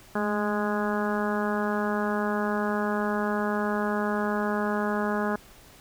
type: harmonic tone with a mistuned harmonic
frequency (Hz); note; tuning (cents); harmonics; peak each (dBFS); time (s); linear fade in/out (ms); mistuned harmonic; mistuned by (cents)
207.7; G#3; 0; 1 / 2 / 3 / 4 / 5 / 6 / 7 / 8; -28 / -31 / -33 / -34 / -35 / -36 / -36 / -37; 0.15-5.36; 5; 1; +32
effects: pink hiss -52 dBFS RMS until 5.8 s